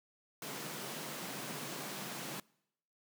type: high-pass noise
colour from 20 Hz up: pink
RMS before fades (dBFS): -43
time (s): 0.42-2.4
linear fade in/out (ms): 2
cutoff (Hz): 130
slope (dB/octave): 96
effects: noise-tail reverb RT60 0.8 s tail -25 dB re dry